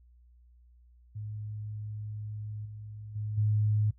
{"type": "tone with level steps", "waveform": "sine", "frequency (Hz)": 106.1, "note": "G#2", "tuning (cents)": 38, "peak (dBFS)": [-36, -41, -32, -24], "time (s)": [1.15, 3.91], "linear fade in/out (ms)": 10, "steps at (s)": [2.65, 3.15, 3.37], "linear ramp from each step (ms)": 10, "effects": ["noise-tail reverb RT60 0.1 s tail -19 dB re dry", "added 60 Hz sine -56 dBFS peak until 3.98 s"]}